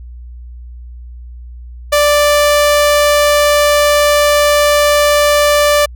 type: tone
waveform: sawtooth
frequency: 587.3 Hz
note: D5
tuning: in tune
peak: -4 dBFS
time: 1.92-5.86 s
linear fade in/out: 10 ms
effects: added 60 Hz sine -28 dBFS peak until 5.95 s

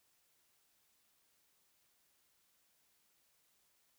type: silence
effects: white hiss -75 dBFS RMS until 3.98 s

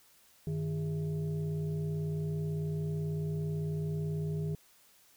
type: tone with frequency modulation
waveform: sine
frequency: 155.56 Hz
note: D#3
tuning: in tune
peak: -31 dBFS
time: 0.47-4.55 s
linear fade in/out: 2 ms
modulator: 253 Hz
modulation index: 0.66
effects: white hiss -63 dBFS RMS until 5.16 s

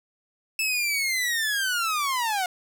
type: linear sweep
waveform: sawtooth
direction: down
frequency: 2637 to 710 Hz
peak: -20 dBFS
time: 0.59-2.46 s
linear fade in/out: 2 ms
effects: none

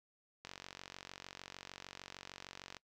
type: click train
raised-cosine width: 0.2 ms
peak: -29 dBFS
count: 109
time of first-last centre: 0.45-2.768 s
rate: 46.6 Hz
effects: noise-tail reverb RT60 0.1 s tail -22 dB re dry

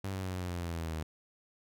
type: linear sweep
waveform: sawtooth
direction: down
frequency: 98 to 77.78 Hz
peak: -31 dBFS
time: 0.04-1.03 s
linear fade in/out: 5 ms
effects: none

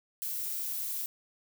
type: noise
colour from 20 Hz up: violet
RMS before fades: -35 dBFS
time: 0.22-1.06 s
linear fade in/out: 0 ms
effects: none

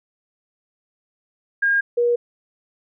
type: tone pair in turn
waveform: sine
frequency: 1619 / 478.6 Hz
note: G#6 / A#4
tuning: -45 / +46 cents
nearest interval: octave + major sixth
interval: 2109 cents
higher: first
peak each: -15 dBFS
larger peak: neither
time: 1.62-1.81 / 1.97-2.16 s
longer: neither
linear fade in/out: 10 ms
effects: none

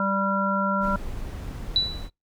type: harmonic tone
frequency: 196 Hz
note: G3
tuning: in tune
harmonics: 1 / 3 / 5 / 7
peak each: -26 / -29 / -29 / -25 dBFS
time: 0-0.96 s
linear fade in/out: 2 ms
type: noise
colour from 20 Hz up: brown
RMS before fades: -33 dBFS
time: 0.8-2.1 s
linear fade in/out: 50 ms
type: tone with exponential decay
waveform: sine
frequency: 3951 Hz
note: B7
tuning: in tune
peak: -15 dBFS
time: 1.76-2.1 s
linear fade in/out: 1 ms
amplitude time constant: 72 ms
effects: noise-tail reverb RT60 0.2 s tail -26 dB re dry

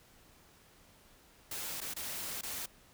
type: noise with dropouts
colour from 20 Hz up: white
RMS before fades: -40 dBFS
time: 1.51-2.66 s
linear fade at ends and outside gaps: 5 ms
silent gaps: 1.805-1.814 / 1.938-1.963 / 2.412-2.432 s
effects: pink hiss -62 dBFS RMS until 2.93 s

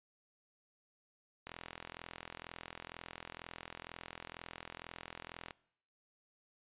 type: click train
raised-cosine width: 0.3 ms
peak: -28 dBFS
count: 171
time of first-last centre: 1.47-5.508 s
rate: 42.1 Hz
effects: noise-tail reverb RT60 0.7 s tail -22 dB re dry + resampled to 8000 Hz

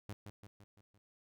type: tone with echo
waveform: sawtooth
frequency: 101.9 Hz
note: G#2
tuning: 32 cents flat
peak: -38 dBFS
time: 0.09-0.13 s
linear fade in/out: 0 ms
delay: 170 ms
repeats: 5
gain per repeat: -5 dB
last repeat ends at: 0.98 s
effects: none

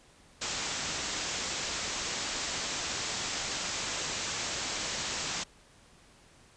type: low-pass noise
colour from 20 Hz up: white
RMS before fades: -35 dBFS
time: 0.41-5.44 s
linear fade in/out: 10 ms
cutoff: 7700 Hz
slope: 96 dB/octave
effects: pink hiss -59 dBFS RMS until 6.56 s + resampled to 22050 Hz

